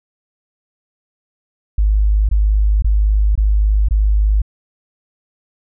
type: tone bursts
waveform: sine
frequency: 51.7 Hz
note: G#1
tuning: 7 cents flat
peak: -10 dBFS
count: 5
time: 1.78-4.418 s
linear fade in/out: 5 ms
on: 510 ms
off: 22 ms
effects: none